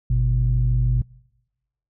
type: tone pair together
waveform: sine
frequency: 50.79 / 123.47 Hz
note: G#1 / B2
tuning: -38 / 0 cents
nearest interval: octave + minor third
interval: 1538 cents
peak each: -18 dBFS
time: 0.1-1.02 s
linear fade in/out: 5 ms
effects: noise-tail reverb RT60 1.0 s tail -25 dB re dry + tanh soft clip ceiling -10 dBFS